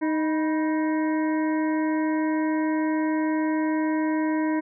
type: harmonic tone with a mistuned harmonic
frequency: 311.1 Hz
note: D#4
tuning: in tune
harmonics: 1 / 2 / 3 / 5 / 6 / 7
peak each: -22 / -33 / -32 / -39 / -38 / -42 dBFS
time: 0.01-4.61 s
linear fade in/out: 20 ms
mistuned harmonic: 3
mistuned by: +69 cents
effects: none